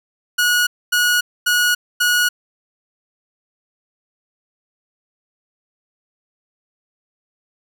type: tone bursts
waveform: sawtooth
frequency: 1455 Hz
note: F#6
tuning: 29 cents flat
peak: -10 dBFS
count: 4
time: 0.38-2.29 s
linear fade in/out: 10 ms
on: 290 ms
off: 250 ms
effects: none